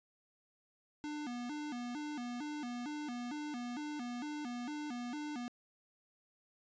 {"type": "tone with vibrato", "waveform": "square", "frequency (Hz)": 269.1, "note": "C4", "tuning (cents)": 49, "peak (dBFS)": -40, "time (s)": [1.04, 5.48], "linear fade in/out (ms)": 0, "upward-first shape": "square", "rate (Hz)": 2.2, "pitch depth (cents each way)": 180, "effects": ["resampled to 16000 Hz"]}